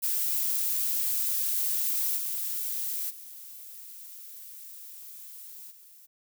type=noise with level steps; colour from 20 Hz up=violet; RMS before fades=-28 / -32 / -45 / -53 dBFS; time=0.02-6.07 s; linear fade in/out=20 ms; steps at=2.16 / 3.09 / 5.7 s; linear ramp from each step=20 ms; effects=none